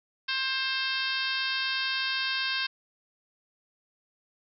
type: harmonic tone with a mistuned harmonic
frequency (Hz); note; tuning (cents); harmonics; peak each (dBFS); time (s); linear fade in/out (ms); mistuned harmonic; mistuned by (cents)
529; C5; +19; 2 / 3 / 4 / 5 / 6 / 7 / 8 / 9 / 10; -39 / -32 / -40 / -34 / -36 / -35 / -39 / -36 / -41; 0.28-2.67; 10; 9; -19
effects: none